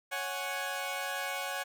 15% pulse chord, C# suspended fourth, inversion none, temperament equal, 554.4 / 740 / 830.6 Hz, C#5 / F#5 / G#5, 0 / 0 / 0 cents, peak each -32 / -31 / -33 dBFS, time 0.11-1.64 s, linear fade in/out 20 ms, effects none

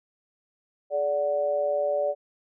sine tone with amplitude modulation, 581 Hz, D5, 19 cents flat, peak -19 dBFS, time 0.9-2.15 s, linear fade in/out 50 ms, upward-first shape sine, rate 159 Hz, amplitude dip 75%, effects none

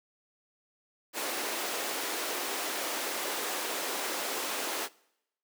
pink high-pass noise, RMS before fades -34 dBFS, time 1.13-4.89 s, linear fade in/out 50 ms, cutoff 330 Hz, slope 24 dB/octave, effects noise-tail reverb RT60 0.8 s tail -23 dB re dry

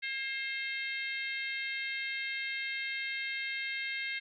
harmonic tone with a mistuned harmonic, 531 Hz, C5, 25 cents sharp, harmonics 3 / 4 / 5 / 6 / 7 / 8, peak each -41 / -36 / -43 / -46 / -46 / -48 dBFS, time 0.02-4.2 s, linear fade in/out 20 ms, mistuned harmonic 3, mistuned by +34 cents, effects none

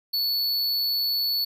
square tone, 4435 Hz, C#8, in tune, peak -23 dBFS, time 0.13-1.45 s, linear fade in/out 10 ms, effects none

